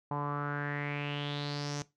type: tone with low-pass filter sweep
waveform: sawtooth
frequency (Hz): 144.9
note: D3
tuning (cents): -23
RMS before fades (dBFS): -35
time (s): 0.11-1.82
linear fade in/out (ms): 2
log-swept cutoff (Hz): 930 to 6200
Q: 5.5
effects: noise-tail reverb RT60 0.2 s tail -18 dB re dry